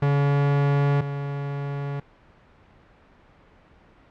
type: tone pair in turn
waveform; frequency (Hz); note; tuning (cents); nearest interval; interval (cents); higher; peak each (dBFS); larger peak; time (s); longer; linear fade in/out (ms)
45% pulse; 142 / 141.39; C#3 / C#3; +42 / +35; unison; 7; first; -18 / -27; first; 0.02-1.01 / 1.01-2; neither; 5
effects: pink hiss -54 dBFS RMS until 4.1 s + low-pass 2000 Hz 12 dB/octave